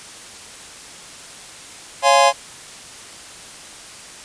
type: chord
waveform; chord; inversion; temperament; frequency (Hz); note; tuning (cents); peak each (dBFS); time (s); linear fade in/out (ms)
square; Db major seventh; none; just; 554.4 / 693 / 831.5 / 1039.4; Db5 / F5 / Ab5 / C6; 0 / -14 / +2 / -12; -17; 2.02-2.33; 50
effects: white hiss -38 dBFS RMS until 4.24 s + resampled to 22050 Hz